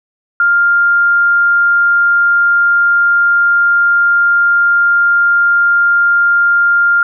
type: tone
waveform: sine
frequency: 1400 Hz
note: F6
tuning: 4 cents sharp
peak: -7 dBFS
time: 0.4-7.03 s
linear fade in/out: 2 ms
effects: none